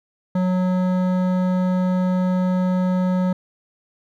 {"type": "tone with hard clipping", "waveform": "triangle", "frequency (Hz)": 183.4, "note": "F#3", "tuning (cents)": -15, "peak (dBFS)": -19, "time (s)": [0.35, 3.33], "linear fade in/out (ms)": 5, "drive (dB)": 17, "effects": []}